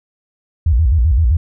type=tone with vibrato; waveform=sine; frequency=69 Hz; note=C#2; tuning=7 cents flat; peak=-9 dBFS; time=0.66-1.37 s; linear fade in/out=5 ms; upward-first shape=square; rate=7.7 Hz; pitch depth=280 cents each way; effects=none

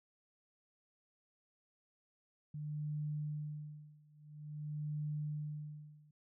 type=tone with tremolo; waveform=sine; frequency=150 Hz; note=D3; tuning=37 cents sharp; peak=-36 dBFS; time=2.54-6.11 s; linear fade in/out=5 ms; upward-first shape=sine; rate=0.49 Hz; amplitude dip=95%; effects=none

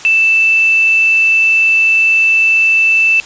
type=tone with quantisation; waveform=sine; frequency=2649 Hz; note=E7; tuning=8 cents sharp; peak=-7 dBFS; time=0.05-3.2 s; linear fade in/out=0 ms; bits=5; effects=white hiss -32 dBFS RMS until 3.25 s + resampled to 16000 Hz

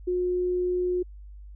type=tone; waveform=sine; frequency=360.3 Hz; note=F#4; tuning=46 cents flat; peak=-23 dBFS; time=0.07-1.03 s; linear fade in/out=10 ms; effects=added 50 Hz sine -41 dBFS peak until 1.55 s

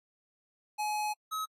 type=tone pair in turn; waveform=square; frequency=845 / 1278.9 Hz; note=G#5 / D#6; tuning=+30 / +47 cents; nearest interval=perfect fifth; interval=717 cents; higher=second; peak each=-31 / -33 dBFS; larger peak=first; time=0.78-1.14 / 1.31-1.46 s; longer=first; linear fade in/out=20 ms; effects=AAC 48 kbps

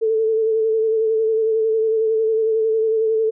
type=tone with vibrato; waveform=sine; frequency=442.5 Hz; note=A4; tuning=10 cents sharp; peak=-15 dBFS; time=0.01-3.31 s; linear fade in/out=20 ms; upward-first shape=sine; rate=11 Hz; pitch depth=29 cents each way; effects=none

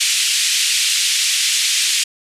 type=band-pass noise; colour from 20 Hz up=pink; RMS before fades=-17 dBFS; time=0-2.04 s; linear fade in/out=10 ms; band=2500 to 9300 Hz; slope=24 dB/octave; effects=resampled to 32000 Hz

